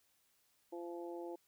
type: harmonic tone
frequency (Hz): 171.9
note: F3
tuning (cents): -27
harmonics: 2 / 3 / 4 / 5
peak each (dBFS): -44 / -49 / -53 / -53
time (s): 0.72-1.36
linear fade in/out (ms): 10
effects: white hiss -75 dBFS RMS until 1.47 s